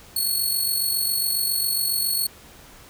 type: tone with amplitude modulation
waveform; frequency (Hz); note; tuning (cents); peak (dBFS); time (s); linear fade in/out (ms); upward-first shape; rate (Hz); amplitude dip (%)
10% pulse; 4368; C#8; -26; -12; 0.16-2.27; 5; sine; 47.3; 50
effects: pink hiss -47 dBFS RMS until 2.89 s